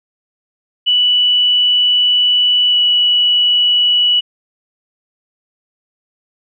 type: tone with pitch glide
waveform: sine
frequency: 2960 to 2943 Hz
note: F#7 to F#7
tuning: 0 to -10 cents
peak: -9 dBFS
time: 0.86-4.21 s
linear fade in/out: 20 ms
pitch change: -10 cents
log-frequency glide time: 2.7-2.75 s
effects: none